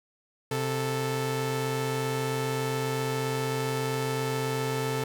sawtooth tone pair together, 130.7 / 439.6 Hz, C3 / A4, -1 / -2 cents, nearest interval octave + major sixth, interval 2099 cents, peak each -26 dBFS, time 0.51-5.04 s, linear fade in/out 5 ms, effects none

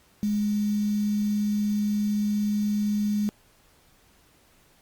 sine tone with quantisation, 208.1 Hz, G#3, 4 cents sharp, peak -22 dBFS, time 0.23-3.29 s, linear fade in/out 0 ms, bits 7, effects pink hiss -60 dBFS RMS until 4.81 s + Opus 48 kbps

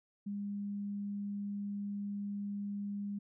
sine tone, 202.6 Hz, G#3, 43 cents flat, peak -36 dBFS, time 0.26-3.19 s, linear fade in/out 10 ms, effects none

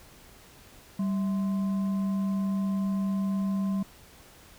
sine tone with frequency modulation, 195.1 Hz, G3, 8 cents flat, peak -25 dBFS, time 0.99-3.83 s, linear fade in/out 5 ms, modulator 847 Hz, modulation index 0.21, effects pink hiss -53 dBFS RMS until 4.58 s

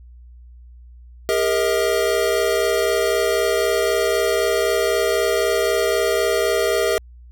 square tone cluster, 404.7 / 468.6 / 637 Hz, G#4 / A#4 / D#5, -45 / +9 / +41 cents, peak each -22 dBFS, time 1.29-6.98 s, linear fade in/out 0 ms, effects added 60 Hz sine -40 dBFS peak until 7.31 s

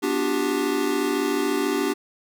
square chord, G dominant seventh, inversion first, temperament equal with one note detuned, 246.9 / 293.7 / 358 / 392 Hz, B3 / D4 / F4 / G4, 0 / 0 / +43 / 0 cents, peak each -31 / -26 / -30 / -26 dBFS, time 0.02-1.94 s, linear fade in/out 20 ms, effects none

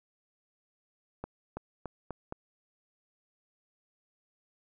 accelerating click train, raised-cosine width 1 ms, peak -23 dBFS, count 5, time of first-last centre 1.24-2.324 s, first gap 330 ms, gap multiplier 0.87, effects none

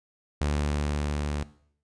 sawtooth tone with level ramp, 73.42 Hz, D2, in tune, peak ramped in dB -20 to -24 dBFS, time 0.41-1.43 s, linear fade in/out 0 ms, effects noise-tail reverb RT60 0.6 s tail -18 dB re dry + resampled to 22050 Hz

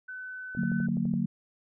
sine tone, 1510 Hz, F#6, 35 cents sharp, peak -37 dBFS, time 0.08-0.87 s, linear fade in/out 10 ms
click train, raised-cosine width 2 ms, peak -30 dBFS, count 8, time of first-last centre 0.55-1.138 s, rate 11.9 Hz
sine chord, D augmented, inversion none, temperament just, 146.83 / 183.54 / 229.4 Hz, D3 / F#3 / A#3, 0 / -14 / -28 cents, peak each -33 / -29 / -29 dBFS, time 0.57-1.26 s, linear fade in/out 5 ms
effects none

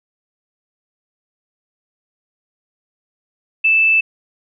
sine tone, 2637 Hz, E7, in tune, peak -10 dBFS, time 3.64-4.01 s, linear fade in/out 10 ms, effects none

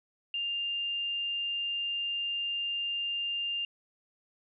sine tone, 2800 Hz, F7, 4 cents sharp, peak -30 dBFS, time 0.34-3.65 s, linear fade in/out 2 ms, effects none

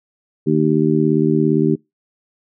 harmonic tone, 77.5 Hz, D#2, 6 cents flat, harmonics 2 / 3 / 4 / 5, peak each -18 / -18 / -18 / -18 dBFS, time 0.46-1.76 s, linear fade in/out 20 ms, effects noise-tail reverb RT60 0.2 s tail -24 dB re dry

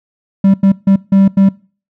triangle tone bursts at uneven times, 195 Hz, G3, 9 cents flat, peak -3 dBFS, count 5, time 0.44-0.54 / 0.63-0.72 / 0.87-0.96 / 1.12-1.28 / 1.37-1.49 s, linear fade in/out 5 ms, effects noise-tail reverb RT60 0.4 s tail -23 dB re dry

